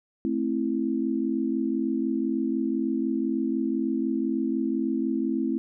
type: chord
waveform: sine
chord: A minor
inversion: none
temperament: just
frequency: 220 / 264 / 330 Hz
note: A3 / C4 / E4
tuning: 0 / +16 / +2 cents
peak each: -29 / -27 / -28 dBFS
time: 0.25-5.58 s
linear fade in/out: 0 ms
effects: none